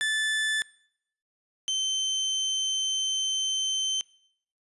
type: tone pair in turn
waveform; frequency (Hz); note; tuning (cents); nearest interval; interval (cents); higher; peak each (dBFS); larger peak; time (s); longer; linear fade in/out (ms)
30% pulse; 1748 / 3094; A6 / G7; -12 / -23; minor seventh; 989; second; -22; neither; 0.01-0.62 / 1.68-4.01; second; 0
effects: noise-tail reverb RT60 0.7 s tail -23 dB re dry + resampled to 24000 Hz